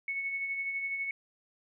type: tone with tremolo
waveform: sine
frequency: 2209 Hz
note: C#7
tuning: 7 cents flat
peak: -30 dBFS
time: 0.08-1.11 s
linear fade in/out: 2 ms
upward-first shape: sine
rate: 12 Hz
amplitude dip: 40%
effects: none